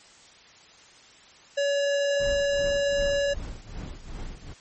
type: tone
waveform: square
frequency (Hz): 566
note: C#5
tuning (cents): +36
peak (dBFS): -23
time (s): 1.57-3.34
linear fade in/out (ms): 10
type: noise with tremolo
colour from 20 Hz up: brown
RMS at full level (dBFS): -33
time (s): 2.19-4.54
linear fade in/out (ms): 20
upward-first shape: triangle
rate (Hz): 2.6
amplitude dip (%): 85
effects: white hiss -52 dBFS RMS until 4.6 s + MP3 32 kbps